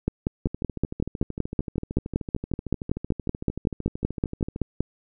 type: two click trains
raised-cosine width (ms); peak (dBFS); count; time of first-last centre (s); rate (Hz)
3; -18 / -9; 55 / 26; 0.47-4.561 / 0.08-4.806; 13.2 / 5.29
effects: none